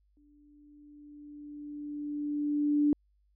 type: tone with exponential growth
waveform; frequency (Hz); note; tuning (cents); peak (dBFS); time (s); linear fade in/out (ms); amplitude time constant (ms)
sine; 293.7; D4; 0; -21; 0.17-2.93; 1; 600
effects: added 50 Hz sine -66 dBFS peak until 3.35 s